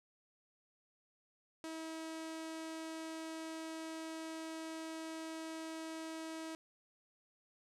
sawtooth tone with low-pass filter, 321.6 Hz, E4, 43 cents flat, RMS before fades -45 dBFS, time 1.64-6.55 s, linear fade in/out 0 ms, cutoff 9100 Hz, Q 1.2, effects none

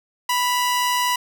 sawtooth tone pair together, 987.8 / 2820 Hz, B5 / F7, 0 / +16 cents, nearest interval octave + tritone, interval 1816 cents, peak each -15 / -26 dBFS, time 0.29-1.16 s, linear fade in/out 5 ms, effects none

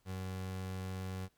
30% pulse tone, 93.8 Hz, F#2, 24 cents sharp, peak -36 dBFS, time 0.05-1.29 s, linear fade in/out 50 ms, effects pink hiss -75 dBFS RMS until 1.37 s

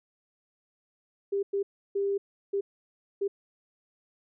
sine tone bursts at uneven times, 398 Hz, G4, 26 cents sharp, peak -25 dBFS, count 5, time 1.32-1.43 / 1.53-1.63 / 1.95-2.18 / 2.53-2.61 / 3.21-3.28 s, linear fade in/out 10 ms, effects none

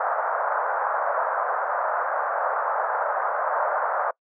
pink band-pass noise, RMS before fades -25 dBFS, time 0-4.11 s, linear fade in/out 5 ms, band 560 to 1500 Hz, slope 48 dB/octave, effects noise-tail reverb RT60 0.1 s tail -25 dB re dry

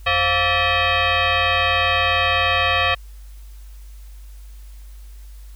sine tone with frequency modulation, 704 Hz, F5, 14 cents sharp, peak -15 dBFS, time 0.06-2.95 s, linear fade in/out 10 ms, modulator 617 Hz, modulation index 4.4, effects added 50 Hz sine -36 dBFS peak until 5.55 s + white hiss -54 dBFS RMS until 5.55 s

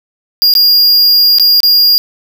square tone with dropouts, 4829 Hz, D8, 47 cents sharp, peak -5 dBFS, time 0.42-1.98 s, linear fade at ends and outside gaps 0 ms, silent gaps 0.538-0.552 / 1.385-1.397 / 1.604-1.632 s, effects none

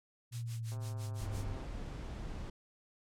sine linear sweep, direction down, 119.2 to 97.3 Hz, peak -37 dBFS, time 0.31-1.56 s, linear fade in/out 50 ms
blue noise with tremolo, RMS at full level -45 dBFS, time 0.32-1.49 s, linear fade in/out 5 ms, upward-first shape sine, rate 5.9 Hz, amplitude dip 100%
click train, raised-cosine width 1 ms, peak -39 dBFS, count 122, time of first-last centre 0.72-1.644 s, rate 131 Hz
brown noise, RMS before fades -42 dBFS, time 1.2-2.5 s, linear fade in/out 5 ms
effects low-pass 8000 Hz 12 dB/octave

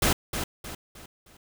pink noise with echo, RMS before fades -22 dBFS, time 0.02-0.13 s, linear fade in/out 5 ms, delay 310 ms, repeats 4, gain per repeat -8 dB, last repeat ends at 1.37 s, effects none

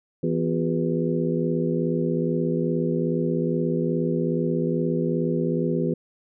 harmonic tone with a mistuned harmonic, 82.41 Hz, E2, in tune, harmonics 2 / 3 / 4 / 5 / 6, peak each -25 / -27 / -28 / -29 / -30 dBFS, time 0.23-5.94 s, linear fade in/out 5 ms, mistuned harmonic 4, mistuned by +130 cents, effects none

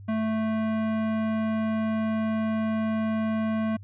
sine tone with hard clipping, 220 Hz, A3, in tune, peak -26 dBFS, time 0.08-3.77 s, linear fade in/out 10 ms, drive 16 dB, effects added 99 Hz sine -41 dBFS peak until 3.83 s + resampled to 8000 Hz

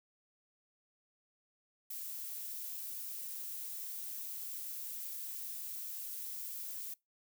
violet noise, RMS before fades -43 dBFS, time 1.9-6.94 s, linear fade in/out 5 ms, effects noise-tail reverb RT60 0.2 s tail -23 dB re dry

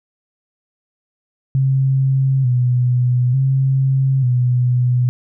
sine tone with vibrato, 128.9 Hz, C3, 26 cents flat, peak -12 dBFS, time 1.55-5.09 s, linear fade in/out 0 ms, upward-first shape square, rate 0.56 Hz, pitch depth 66 cents each way, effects none

